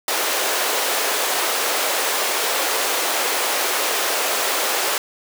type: high-pass noise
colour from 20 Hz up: pink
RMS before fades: -21 dBFS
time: 0.08-4.98 s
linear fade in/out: 2 ms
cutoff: 420 Hz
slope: 24 dB/octave
effects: none